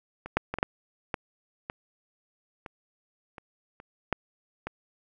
clicks, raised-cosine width 0.5 ms, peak -23 / -7 / -16 / -16 / -8 / -13 / -18 / -24 / -27 / -30 / -10 / -18 dBFS, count 12, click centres 0.26 / 0.37 / 0.54 / 0.586 / 0.629 / 1.142 / 1.699 / 2.662 / 3.382 / 3.801 / 4.127 / 4.67 s, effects none

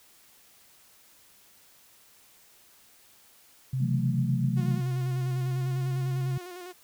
sine tone with pitch glide, 130.7 to 133.06 Hz, C3 to C3, -1 to +29 cents, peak -26 dBFS, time 3.73-6.38 s, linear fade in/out 5 ms, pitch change +30 cents, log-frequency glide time 5.4-5.83 s
sine chord, F# minor seventh, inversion second, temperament equal, 138.59 / 164.81 / 185 / 220 Hz, C#3 / E3 / F#3 / A3, 0 / 0 / 0 / 0 cents, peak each -32 dBFS, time 3.8-4.8 s, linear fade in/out 10 ms
sawtooth tone with vibrato, 358.8 Hz, F4, 47 cents sharp, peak -36 dBFS, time 4.56-6.73 s, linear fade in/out 20 ms, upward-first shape square, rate 10 Hz, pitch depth 35 cents each way
effects white hiss -58 dBFS RMS until 6.83 s

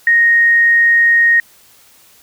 sine tone, 1864.7 Hz, A#6, in tune, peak -7 dBFS, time 0.07-1.4 s, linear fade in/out 2 ms, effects white hiss -47 dBFS RMS until 2.22 s

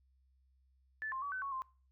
sine tone with pitch steps, 1747 / 1056 / 1139 / 1518 / 1108 / 1049 Hz, A6 / C6 / C#6 / F#6 / C#6 / C6, -13 / +16 / +47 / +44 / -1 / +4 cents, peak -37 dBFS, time 1.02-1.62 s, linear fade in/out 0 ms, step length 100 ms, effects noise-tail reverb RT60 0.4 s tail -22 dB re dry + added 65 Hz sine -68 dBFS peak until 1.91 s

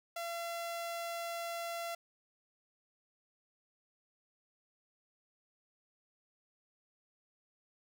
sawtooth tone, 680 Hz, F5, 46 cents flat, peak -34 dBFS, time 0.16-1.95 s, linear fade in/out 5 ms, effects none

